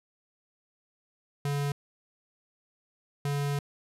square tone pair in turn, 142.8 / 142.8 Hz, D3 / D3, -48 / -48 cents, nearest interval unison, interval 0 cents, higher neither, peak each -28 dBFS, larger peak neither, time 1.45-1.72 / 3.25-3.59 s, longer second, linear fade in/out 2 ms, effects resampled to 32000 Hz

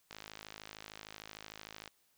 click train, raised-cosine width 0.2 ms, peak -28 dBFS, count 95, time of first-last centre 0.11-1.877 s, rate 53.2 Hz, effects white hiss -73 dBFS RMS until 2.17 s

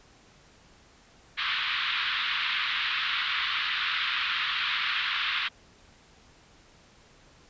white band-pass noise, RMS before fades -29 dBFS, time 1.37-5.49 s, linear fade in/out 20 ms, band 1100 to 3800 Hz, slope 48 dB/octave, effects pink hiss -57 dBFS RMS until 7.49 s + resampled to 16000 Hz

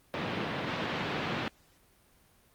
pink band-pass noise, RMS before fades -34 dBFS, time 0.14-1.48 s, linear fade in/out 0 ms, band 120 to 3600 Hz, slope 24 dB/octave, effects pink hiss -64 dBFS RMS until 2.54 s + Opus 32 kbps

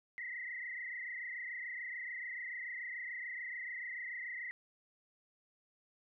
sine tone with frequency modulation, 1975.5 Hz, B6, in tune, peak -40 dBFS, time 0.18-4.51 s, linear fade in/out 0 ms, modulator 26.9 Hz, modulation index 3.7, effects none

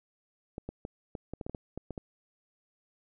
clicks, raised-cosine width 2 ms, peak -24 dBFS, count 12, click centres 0.581 / 0.69 / 0.851 / 1.152 / 1.336 / 1.412 / 1.465 / 1.496 / 1.548 / 1.776 / 1.907 / 1.978 s, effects none

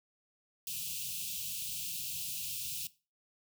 white band-stop noise, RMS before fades -39 dBFS, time 0.67-2.87 s, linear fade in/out 2 ms, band 190 to 2500 Hz, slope 96 dB/octave, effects noise-tail reverb RT60 0.3 s tail -18 dB re dry + high-pass 80 Hz 12 dB/octave

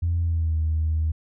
sine tone with pitch glide, 85.1 to 78.94 Hz, F2 to D#2, -44 to +26 cents, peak -19 dBFS, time 0.02-1.12 s, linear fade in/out 10 ms, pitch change -130 cents, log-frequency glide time 0.2-0.57 s, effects tanh soft clip ceiling -16 dBFS

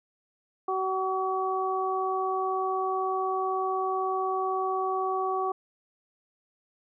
harmonic tone, 378 Hz, F#4, 37 cents sharp, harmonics 1 / 2 / 3, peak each -30 / -30 / -30 dBFS, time 0.68-5.52 s, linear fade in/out 5 ms, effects none

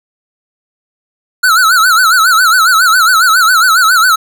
square tone with vibrato, 1396.9 Hz, F6, in tune, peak -6 dBFS, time 1.43-4.16 s, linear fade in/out 10 ms, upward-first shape sine, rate 7.3 Hz, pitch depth 150 cents each way, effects none

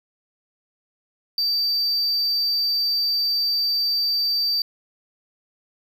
triangle tone, 4647 Hz, D8, 19 cents flat, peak -18 dBFS, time 1.38-4.62 s, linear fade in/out 2 ms, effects 9-bit

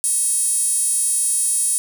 5% pulse tone with high-pass filter, 641 Hz, E5, 49 cents flat, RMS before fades -19 dBFS, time 0.04-1.78 s, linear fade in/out 0 ms, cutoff 10000 Hz, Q 8.1, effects none

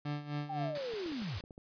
30% pulse tone with tremolo, 146.83 Hz, D3, in tune, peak -31 dBFS, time 0.05-0.78 s, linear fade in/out 5 ms, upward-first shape sine, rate 3.9 Hz, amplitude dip 75%
sine linear sweep, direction down, 802 to 75.8 Hz, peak -36 dBFS, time 0.49-1.39 s, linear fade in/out 10 ms
white high-pass noise, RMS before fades -42 dBFS, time 0.75-1.41 s, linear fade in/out 2 ms, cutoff 120 Hz, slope 96 dB/octave
clicks, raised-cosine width 2 ms, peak -37 dBFS, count 8, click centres 0.937 / 1.061 / 1.119 / 1.22 / 1.403 / 1.439 / 1.508 / 1.579 s
effects resampled to 11025 Hz

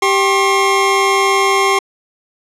25% pulse tone pair together, 391.4 / 1073 Hz, G4 / C6, -3 / +43 cents, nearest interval octave + perfect fourth, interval 1746 cents, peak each -10 dBFS, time 0.02-1.79 s, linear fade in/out 5 ms, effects low-pass 9000 Hz 12 dB/octave

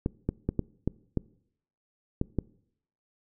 clicks, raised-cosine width 3 ms, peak -13 dBFS, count 8, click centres 0.061 / 0.29 / 0.49 / 0.593 / 0.876 / 1.173 / 2.214 / 2.387 s, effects noise-tail reverb RT60 0.7 s tail -23 dB re dry

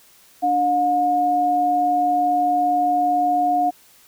sine tone pair together, 293.7 / 718.6 Hz, D4 / F5, 0 / +49 cents, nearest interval octave + minor third, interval 1549 cents, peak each -25 / -16 dBFS, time 0.42-3.71 s, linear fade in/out 20 ms, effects white hiss -52 dBFS RMS until 4.07 s

